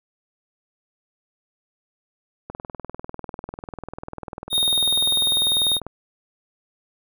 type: click train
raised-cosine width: 1 ms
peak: -18 dBFS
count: 69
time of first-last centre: 2.5-5.866 s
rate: 20.2 Hz
type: tone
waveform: square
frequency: 3705 Hz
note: A#7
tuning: 11 cents flat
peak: -18 dBFS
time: 4.5-5.8 s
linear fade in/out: 50 ms
effects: none